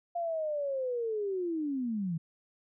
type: linear sweep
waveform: sine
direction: down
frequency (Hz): 698.5 to 155.56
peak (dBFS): -30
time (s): 0.15-2.18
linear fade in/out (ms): 10
effects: none